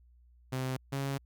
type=tone pair in turn; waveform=sawtooth; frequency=130 / 137.59 Hz; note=C3 / C#3; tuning=-11 / -13 cents; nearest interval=minor second; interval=98 cents; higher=second; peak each=-28 dBFS; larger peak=neither; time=0.52-0.77 / 0.92-1.18 s; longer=second; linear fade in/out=10 ms; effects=added 60 Hz sine -58 dBFS peak until 1.25 s